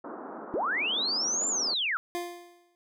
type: band-pass noise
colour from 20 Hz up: pink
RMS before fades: -41 dBFS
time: 0.04-1.74 s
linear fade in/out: 5 ms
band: 220 to 1400 Hz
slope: 48 dB/octave
type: linear two-way sweep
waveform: sine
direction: up then down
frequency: 277.2 to 7330 to 1249 Hz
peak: -26 dBFS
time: 0.54-1.97 s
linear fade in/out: 0 ms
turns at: 1.48 s
type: clicks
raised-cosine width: 0.2 ms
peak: -32 dBFS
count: 2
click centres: 1.416 / 1.437 s
type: tone with exponential decay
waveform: 25% pulse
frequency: 349.2 Hz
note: F4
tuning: in tune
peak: -25 dBFS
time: 2.15-2.75 s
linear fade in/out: 0 ms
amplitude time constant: 130 ms
effects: none